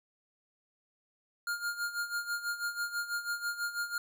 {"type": "tone with tremolo", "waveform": "square", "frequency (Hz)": 1411, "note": "F6", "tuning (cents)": 17, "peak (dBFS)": -31, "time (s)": [1.47, 3.98], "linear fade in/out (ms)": 2, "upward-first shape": "sine", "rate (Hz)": 6.1, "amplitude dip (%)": 75, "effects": []}